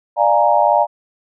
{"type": "chord", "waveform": "sine", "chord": "Bb dominant seventh", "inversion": "first", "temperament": "equal with one note detuned", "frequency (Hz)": [594.8, 698.5, 830.6, 932.3], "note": ["D5", "F5", "Ab5", "Bb5"], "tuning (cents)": [22, 0, 0, 0], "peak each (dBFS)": -16, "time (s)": [0.16, 0.87], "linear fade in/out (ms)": 50, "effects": []}